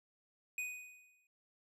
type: tone with exponential decay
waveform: square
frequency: 2489 Hz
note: D#7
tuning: in tune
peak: -36 dBFS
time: 0.58-1.27 s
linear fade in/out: 2 ms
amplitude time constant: 150 ms
effects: low-pass 12000 Hz 12 dB/octave